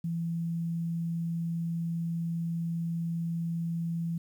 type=tone; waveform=sine; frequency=167.5 Hz; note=E3; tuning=28 cents sharp; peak=-29 dBFS; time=0.04-4.18 s; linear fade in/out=5 ms; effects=10-bit